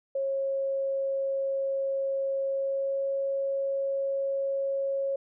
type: tone with pitch glide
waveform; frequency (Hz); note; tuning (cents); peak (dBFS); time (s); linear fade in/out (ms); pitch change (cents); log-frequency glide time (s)
sine; 544 to 547.8; C#5 to C#5; -33 to -21; -26; 0.15-5.16; 5; +12; 2.47-3.07
effects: none